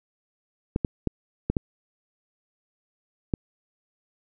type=clicks; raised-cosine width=3 ms; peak=-10 dBFS; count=6; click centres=0.761 / 0.848 / 1.073 / 1.5 / 1.568 / 3.338 s; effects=none